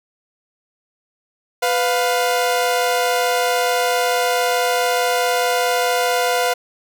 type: tone pair together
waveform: sawtooth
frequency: 498.2 / 705 Hz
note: B4 / F5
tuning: +15 / +16 cents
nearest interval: tritone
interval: 601 cents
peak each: -15 dBFS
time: 1.62-6.54 s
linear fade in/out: 10 ms
effects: none